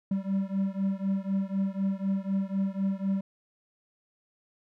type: beating tone pair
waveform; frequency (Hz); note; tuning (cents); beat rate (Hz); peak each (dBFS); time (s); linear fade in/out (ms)
triangle; 192.7 / 196.7; G3 / G3; -29 / +6; 4; -27 / -28; 0.11-3.21; 5
effects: none